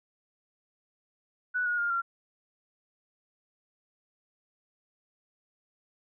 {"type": "tone with pitch steps", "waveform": "sine", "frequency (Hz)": [1480, 1444.5, 1409.9, 1376.1], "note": ["F#6", "F#6", "F6", "F6"], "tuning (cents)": [0, -42, 16, -26], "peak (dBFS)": -26, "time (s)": [1.54, 2.02], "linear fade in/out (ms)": 20, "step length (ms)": 120, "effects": []}